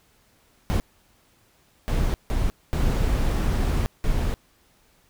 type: noise bursts at uneven times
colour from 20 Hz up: brown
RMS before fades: -22 dBFS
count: 5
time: 0.7-0.8 / 1.88-2.14 / 2.3-2.5 / 2.73-3.86 / 4.04-4.34 s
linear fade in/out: 0 ms
effects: pink hiss -61 dBFS RMS until 5.09 s